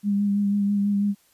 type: tone with vibrato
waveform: sine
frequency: 202.3 Hz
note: G#3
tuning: 45 cents flat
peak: -19 dBFS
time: 0.03-1.15 s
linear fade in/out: 50 ms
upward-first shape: sine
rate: 6.1 Hz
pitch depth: 22 cents each way
effects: white hiss -61 dBFS RMS until 1.33 s + resampled to 32000 Hz